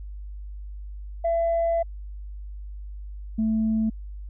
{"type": "tone pair in turn", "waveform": "sine", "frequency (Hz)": [671, 220.4], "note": ["E5", "A3"], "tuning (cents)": [31, 3], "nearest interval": "octave + perfect fifth", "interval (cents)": 1928, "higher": "first", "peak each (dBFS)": -19, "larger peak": "neither", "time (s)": [[1.24, 1.83], [3.38, 3.9]], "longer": "first", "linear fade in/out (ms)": 10, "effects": ["tanh soft clip ceiling -17 dBFS", "added 50 Hz sine -34 dBFS peak until 4.29 s"]}